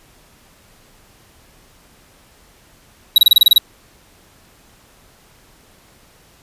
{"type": "tone bursts", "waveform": "square", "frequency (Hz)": 3871, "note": "B7", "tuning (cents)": -35, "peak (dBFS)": -6, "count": 9, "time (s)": [3.16, 3.581], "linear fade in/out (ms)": 2, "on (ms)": 21, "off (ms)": 29, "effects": ["pink hiss -50 dBFS RMS until 6.42 s", "resampled to 32000 Hz"]}